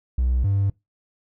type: tone pair in turn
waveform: triangle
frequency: 62.4 / 99.05 Hz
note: B1 / G2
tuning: +19 / +18 cents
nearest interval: minor sixth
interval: 799 cents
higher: second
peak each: -15 dBFS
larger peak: neither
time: 0.18-0.44 / 0.44-0.7 s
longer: neither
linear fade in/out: 5 ms
effects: noise-tail reverb RT60 0.2 s tail -25 dB re dry + tanh soft clip ceiling -12 dBFS